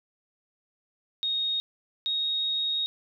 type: tone pair in turn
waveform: sine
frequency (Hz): 3729 / 3751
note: A#7 / A#7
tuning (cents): 0 / +10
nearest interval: unison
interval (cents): 10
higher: second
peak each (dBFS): -25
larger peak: neither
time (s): 1.23-1.6 / 2.06-2.86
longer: second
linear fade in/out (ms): 0
effects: none